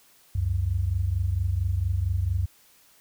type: tone pair together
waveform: sine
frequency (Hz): 69.2 / 93.6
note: C#2 / F#2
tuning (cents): -2 / +20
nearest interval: perfect fourth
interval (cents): 522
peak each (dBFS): -27 / -24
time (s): 0.35-2.46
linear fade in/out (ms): 5
effects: white hiss -58 dBFS RMS until 3 s